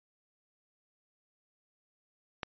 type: click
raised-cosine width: 0.3 ms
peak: -18 dBFS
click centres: 2.432 s
effects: resampled to 11025 Hz